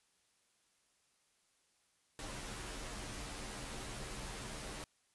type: noise with comb filter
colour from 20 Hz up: pink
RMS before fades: -45 dBFS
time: 2.19-4.84 s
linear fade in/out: 0 ms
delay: 12 ms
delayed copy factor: -0.8
effects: white hiss -75 dBFS RMS until 5.14 s + resampled to 24000 Hz